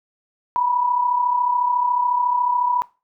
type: tone pair together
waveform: sine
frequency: 949 / 983 Hz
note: A#5 / B5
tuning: +31 / -8 cents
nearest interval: minor second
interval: 61 cents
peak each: -23 / -18 dBFS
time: 0.56-2.82 s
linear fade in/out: 0 ms
effects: noise-tail reverb RT60 0.3 s tail -19 dB re dry